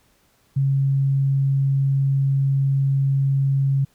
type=tone; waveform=sine; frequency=136.9 Hz; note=C#3; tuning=21 cents flat; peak=-16 dBFS; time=0.56-3.85 s; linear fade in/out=10 ms; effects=pink hiss -61 dBFS RMS until 3.94 s